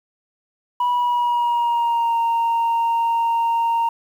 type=tone with pitch glide; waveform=sine; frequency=977 to 925.4 Hz; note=B5 to A#5; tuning=-19 to -13 cents; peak=-14 dBFS; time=0.8-3.89 s; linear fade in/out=5 ms; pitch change=-94 cents; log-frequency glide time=0.9-2.17 s; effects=tanh soft clip ceiling -15 dBFS + 8-bit